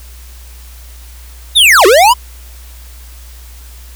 square linear two-way sweep, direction down then up, 3837 to 349.2 to 1032 Hz, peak -4 dBFS, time 1.55-2.14 s, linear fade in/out 20 ms, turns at 1.86 s, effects added 60 Hz sine -31 dBFS peak until 3.95 s + white hiss -40 dBFS RMS until 3.95 s

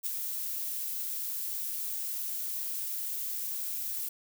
violet noise with ADSR envelope, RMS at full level -30 dBFS, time 0.03-4.09 s, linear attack 34 ms, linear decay 6 ms, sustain -5 dB, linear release 7 ms, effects none

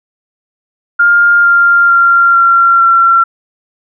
sine tone with pitch steps, 1406 / 1394.7 / 1383.4 / 1372.3 / 1361.2 Hz, F6 / F6 / F6 / F6 / F6, +11 / -3 / -17 / -31 / -45 cents, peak -4 dBFS, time 0.99-3.24 s, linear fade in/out 10 ms, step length 450 ms, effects none

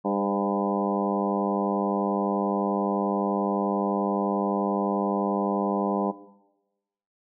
harmonic tone with a mistuned harmonic, 100 Hz, G2, 35 cents sharp, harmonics 2 / 3 / 4 / 5 / 6 / 7 / 8 / 9 / 10, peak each -28 / -30 / -31 / -32 / -33 / -33 / -34 / -35 / -35 dBFS, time 0.04-6.12 s, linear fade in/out 20 ms, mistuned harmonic 5, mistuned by +29 cents, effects noise-tail reverb RT60 1.0 s tail -17 dB re dry

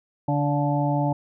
harmonic tone with a mistuned harmonic, 144.9 Hz, D3, 23 cents flat, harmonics 1 / 2 / 4 / 5 / 6, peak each -23 / -26 / -29 / -30 / -28 dBFS, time 0.28-1.13 s, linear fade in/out 5 ms, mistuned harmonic 5, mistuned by -28 cents, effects none

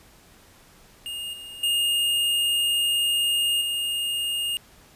square tone with level steps, 2836 Hz, F7, 26 cents sharp, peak -31 / -38 / -21 / -25 dBFS, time 1.06-4.57 s, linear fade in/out 0 ms, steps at 1.33 / 1.63 / 3.61 s, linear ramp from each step 5 ms, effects pink hiss -53 dBFS RMS until 4.95 s + resampled to 32000 Hz

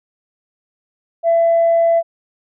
sine tone, 670 Hz, E5, 28 cents sharp, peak -9 dBFS, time 1.23-2.03 s, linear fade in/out 50 ms, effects tanh soft clip ceiling -7 dBFS

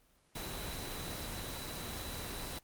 sine tone in noise, 3951 Hz, B7, in tune, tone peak -48 dBFS, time 0.35-2.59 s, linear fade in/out 5 ms, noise pink, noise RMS -41 dBFS, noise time 0.35-2.59 s, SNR -10 dB, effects pink hiss -69 dBFS RMS until 2.63 s + Opus 24 kbps

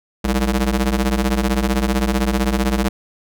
sawtooth ring-modulated tone, 130 Hz, C3, 11 cents flat, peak -9 dBFS, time 0.24-2.89 s, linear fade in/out 10 ms, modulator 72.8 Hz, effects none

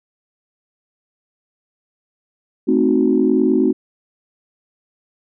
sine chord, A diminished seventh, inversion none, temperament equal, 220 / 261.6 / 311.1 / 370 Hz, A3 / C4 / Eb4 / Gb4, 0 / 0 / 0 / 0 cents, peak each -19 / -16 / -18 / -17 dBFS, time 2.67-3.73 s, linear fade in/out 20 ms, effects tanh soft clip ceiling -2 dBFS

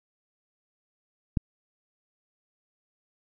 click, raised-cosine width 5 ms, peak -11 dBFS, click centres 1.372 s, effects none

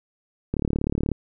click train, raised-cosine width 3 ms, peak -11 dBFS, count 22, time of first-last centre 0.54-1.117 s, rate 36.4 Hz, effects none

